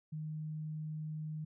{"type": "tone", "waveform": "sine", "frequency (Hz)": 154.7, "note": "D#3", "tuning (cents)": -10, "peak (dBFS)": -38, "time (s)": [0.12, 1.45], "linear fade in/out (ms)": 10, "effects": []}